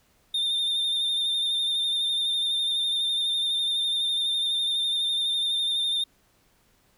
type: tone with vibrato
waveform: triangle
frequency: 3622 Hz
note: A7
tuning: 49 cents sharp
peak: -22 dBFS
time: 0.34-6.04 s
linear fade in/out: 5 ms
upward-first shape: sine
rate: 12 Hz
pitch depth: 32 cents each way
effects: pink hiss -64 dBFS RMS until 6.97 s